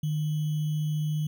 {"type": "tone with sample-and-hold", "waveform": "sine", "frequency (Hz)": 152.4, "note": "D#3", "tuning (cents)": -36, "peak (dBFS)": -25, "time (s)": [0.03, 1.27], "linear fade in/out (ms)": 5, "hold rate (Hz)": 3150, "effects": []}